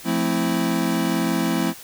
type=chord; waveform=square; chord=F major seventh; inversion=none; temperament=equal; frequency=174.61 / 220 / 261.6 / 329.6 Hz; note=F3 / A3 / C4 / E4; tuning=0 / 0 / 0 / 0 cents; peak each=-26 dBFS; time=0.04-1.74 s; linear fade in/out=50 ms; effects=white hiss -41 dBFS RMS until 1.83 s